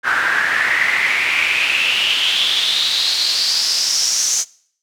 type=noise with band-pass filter sweep; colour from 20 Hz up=pink; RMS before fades=-17 dBFS; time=0.03-4.45 s; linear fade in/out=50 ms; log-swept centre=1500 to 6400 Hz; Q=6; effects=noise-tail reverb RT60 0.6 s tail -23 dB re dry